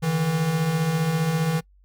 square beating tone pair, 146.83 / 161.83 Hz, D3 / E3, 0 / -32 cents, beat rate 15 Hz, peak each -29 / -22 dBFS, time 0.02-1.61 s, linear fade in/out 20 ms, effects noise-tail reverb RT60 0.1 s tail -25 dB re dry + added 48 Hz sine -53 dBFS peak until 1.84 s

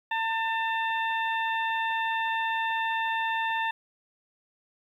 harmonic tone with a mistuned harmonic, 895 Hz, A5, 29 cents sharp, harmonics 1 / 2 / 3 / 4, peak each -28 / -30 / -36 / -39 dBFS, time 0.11-3.71 s, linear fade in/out 5 ms, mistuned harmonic 1, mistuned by +17 cents, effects 10-bit

